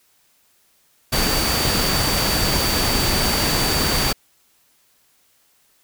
sine tone in noise, 4600 Hz, D8, 37 cents flat, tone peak -24 dBFS, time 1.12-4.13 s, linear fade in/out 10 ms, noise pink, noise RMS -20 dBFS, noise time 1.12-4.13 s, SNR -7 dB, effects white hiss -60 dBFS RMS until 5.83 s

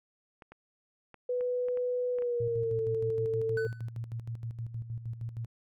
clicks, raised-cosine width 0.5 ms, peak -34 dBFS, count 8, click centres 0.422 / 0.52 / 1.143 / 1.409 / 1.685 / 1.773 / 2.186 / 2.222 s
sine tone with pitch glide, 495.2 to 446.3 Hz, B4 to A4, +5 to +25 cents, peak -28 dBFS, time 1.29-3.67 s, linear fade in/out 5 ms, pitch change -180 cents, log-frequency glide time 2.13-2.8 s
sine tone with tremolo, 115.4 Hz, A#2, 17 cents flat, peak -33 dBFS, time 2.4-5.46 s, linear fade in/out 5 ms, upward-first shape square, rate 6.4 Hz, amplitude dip 65%
triangle tone with exponential decay, 1503 Hz, F#6, 27 cents sharp, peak -30 dBFS, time 3.57-3.9 s, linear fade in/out 5 ms, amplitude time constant 70 ms
effects none

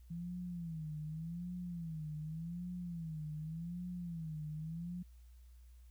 sine tone with vibrato, 165.2 Hz, E3, 4 cents sharp, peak -40 dBFS, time 0.1-5.03 s, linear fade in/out 10 ms, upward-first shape sine, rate 0.86 Hz, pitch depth 140 cents each way, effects added 60 Hz sine -55 dBFS peak until 5.9 s + white hiss -75 dBFS RMS until 5.9 s

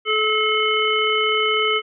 harmonic tone, 431.9 Hz, A4, 32 cents flat, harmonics 1 / 3 / 5 / 7, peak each -22 / -22 / -22 / -22 dBFS, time 0.05-1.82 s, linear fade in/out 50 ms, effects none

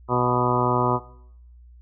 harmonic tone with a mistuned harmonic, 123.47 Hz, B2, in tune, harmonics 1 / 2 / 3 / 4 / 5 / 6 / 7 / 8 / 9 / 10, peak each -26 / -28 / -25 / -29 / -29 / -30 / -30 / -25 / -30 / -28 dBFS, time 0.08-1 s, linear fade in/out 50 ms, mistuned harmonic 6, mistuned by -17 cents, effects noise-tail reverb RT60 0.7 s tail -19 dB re dry + added 60 Hz sine -45 dBFS peak until 1.81 s

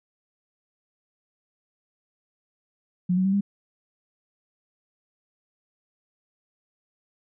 sine tone with pitch steps, 180 / 186.56 / 193.37 / 200.4 Hz, F#3 / F#3 / G3 / G3, -47 / +15 / -23 / +38 cents, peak -19 dBFS, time 3.09-3.41 s, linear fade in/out 10 ms, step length 80 ms, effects none

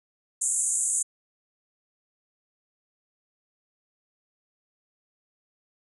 pink band-pass noise, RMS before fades -26 dBFS, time 0.41-1.03 s, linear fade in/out 10 ms, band 6800 to 10000 Hz, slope 96 dB/octave, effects none

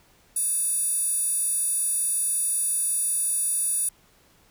square tone with high-pass filter, 523.3 Hz, C5, in tune, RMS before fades -25 dBFS, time 0.36-3.89 s, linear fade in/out 5 ms, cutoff 10000 Hz, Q 9.8, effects pink hiss -59 dBFS RMS until 4.5 s

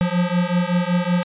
square beating tone pair, 174.61 / 179.91 Hz, F3 / F#3, 0 / -48 cents, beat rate 5.3 Hz, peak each -21 dBFS, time 0.01-1.23 s, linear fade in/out 0 ms, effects resampled to 8000 Hz

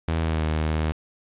sawtooth tone with pitch glide, 81.4 to 78.08 Hz, E2 to D#2, -21 to +7 cents, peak -18 dBFS, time 0.08-0.92 s, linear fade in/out 0 ms, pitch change -72 cents, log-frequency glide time 0.2-0.46 s, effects resampled to 8000 Hz + 8-bit

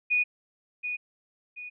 sine tone with echo, 2467 Hz, D#7, 15 cents flat, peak -21 dBFS, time 0.1-0.24 s, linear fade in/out 20 ms, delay 730 ms, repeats 2, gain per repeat -8 dB, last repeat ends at 1.7 s, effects none

